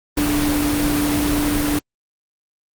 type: tone in noise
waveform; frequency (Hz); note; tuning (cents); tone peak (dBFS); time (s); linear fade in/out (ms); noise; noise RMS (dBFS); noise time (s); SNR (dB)
sine; 293.8; D4; +1; -18; 0.17-1.79; 5; pink; -22; 0.17-1.79; +1
effects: Opus 32 kbps